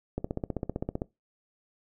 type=click train; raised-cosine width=2 ms; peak=-17 dBFS; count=14; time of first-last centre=0.18-1.019 s; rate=15.5 Hz; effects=noise-tail reverb RT60 0.2 s tail -21 dB re dry